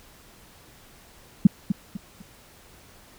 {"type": "tone with echo", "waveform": "sine", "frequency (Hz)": 197.1, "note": "G3", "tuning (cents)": 10, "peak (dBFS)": -7, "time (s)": [1.45, 1.47], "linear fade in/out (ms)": 5, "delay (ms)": 250, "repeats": 3, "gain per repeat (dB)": -10, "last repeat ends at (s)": 2.22, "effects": ["pink hiss -52 dBFS RMS until 3.18 s"]}